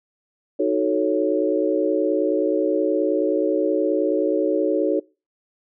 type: chord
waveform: sine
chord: D# half-diminished seventh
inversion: none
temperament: equal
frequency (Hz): 311.1 / 370 / 440 / 554.4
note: D#4 / F#4 / A4 / C#5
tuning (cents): 0 / 0 / 0 / 0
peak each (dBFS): -23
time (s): 0.59-5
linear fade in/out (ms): 10
effects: noise-tail reverb RT60 0.3 s tail -23 dB re dry